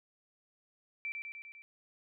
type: tone with echo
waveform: sine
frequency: 2334 Hz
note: D7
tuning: 11 cents flat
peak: -35 dBFS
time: 1.05-1.12 s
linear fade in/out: 0 ms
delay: 100 ms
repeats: 5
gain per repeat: -3 dB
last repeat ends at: 1.62 s
effects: none